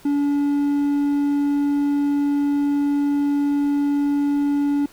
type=tone; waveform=triangle; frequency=286.4 Hz; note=D4; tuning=43 cents flat; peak=-15 dBFS; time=0.05-4.86 s; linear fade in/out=5 ms; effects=pink hiss -49 dBFS RMS until 4.92 s